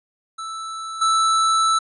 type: tone with level steps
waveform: square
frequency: 1318.5 Hz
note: E6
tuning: in tune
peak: -29 / -16 dBFS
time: 0.38-1.79 s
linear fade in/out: 10 ms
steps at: 1.01 s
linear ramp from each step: 10 ms
effects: resampled to 24000 Hz